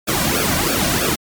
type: noise with flanger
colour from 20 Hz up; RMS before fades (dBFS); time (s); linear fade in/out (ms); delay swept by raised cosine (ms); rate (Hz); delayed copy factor
pink; -18; 0.07-1.16; 20; 0.98 to 2.38; 3.1; -0.9
effects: MP3 96 kbps